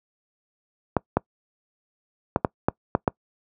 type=clicks; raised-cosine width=1 ms; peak=-4 dBFS; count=7; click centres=0.967 / 1.17 / 2.361 / 2.448 / 2.685 / 2.951 / 3.078 s; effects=noise-tail reverb RT60 0.1 s tail -25 dB re dry + high-pass 80 Hz 12 dB/octave